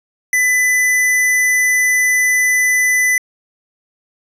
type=tone; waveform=square; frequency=2000 Hz; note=B6; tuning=21 cents sharp; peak=-12 dBFS; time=0.33-3.18 s; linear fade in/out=2 ms; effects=resampled to 32000 Hz